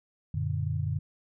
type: chord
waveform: sine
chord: Gb augmented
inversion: none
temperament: equal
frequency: 92.5 / 116.54 / 146.83 Hz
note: Gb2 / Bb2 / D3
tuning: 0 / 0 / 0 cents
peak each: -31 / -33 / -31 dBFS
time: 0.34-0.99 s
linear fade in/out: 5 ms
effects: none